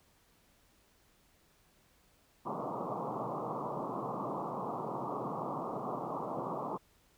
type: band-pass noise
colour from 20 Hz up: white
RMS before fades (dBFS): -38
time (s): 2.45-6.78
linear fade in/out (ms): 20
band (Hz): 120 to 1200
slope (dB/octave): 96
effects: pink hiss -68 dBFS RMS until 7.17 s